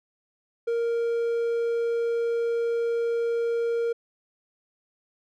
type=tone; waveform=triangle; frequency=466.2 Hz; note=A#4; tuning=in tune; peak=-21 dBFS; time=0.67-3.93 s; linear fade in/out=10 ms; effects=none